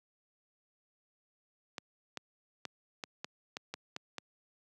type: clicks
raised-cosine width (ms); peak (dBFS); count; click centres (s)
0.2; -21; 9; 1.782 / 2.173 / 2.653 / 3.038 / 3.245 / 3.569 / 3.74 / 3.964 / 4.183
effects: high-pass 150 Hz 12 dB/octave